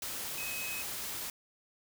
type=tone in noise; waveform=sine; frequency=2544 Hz; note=D#7; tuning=38 cents sharp; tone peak=-39 dBFS; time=0.38-0.82 s; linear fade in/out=2 ms; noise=white; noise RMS=-39 dBFS; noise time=0.02-1.3 s; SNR=-3 dB; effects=none